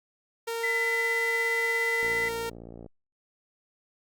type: tone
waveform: sawtooth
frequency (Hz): 460.4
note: A#4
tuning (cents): -22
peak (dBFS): -26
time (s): 0.47-2.5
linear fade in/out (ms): 10
type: tone with tremolo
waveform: sine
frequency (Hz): 2005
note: B6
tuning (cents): +26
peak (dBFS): -24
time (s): 0.63-2.29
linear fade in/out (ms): 10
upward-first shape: triangle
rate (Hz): 17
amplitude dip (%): 30
type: click train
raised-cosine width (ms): 2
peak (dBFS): -30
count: 49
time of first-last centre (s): 2.03-2.862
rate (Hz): 57.7
effects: Opus 48 kbps